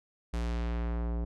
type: tone with low-pass filter sweep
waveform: square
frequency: 58.27 Hz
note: A#1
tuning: in tune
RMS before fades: -32 dBFS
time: 0.33-1.25 s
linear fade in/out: 10 ms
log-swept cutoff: 9500 to 640 Hz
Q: 0.72
effects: none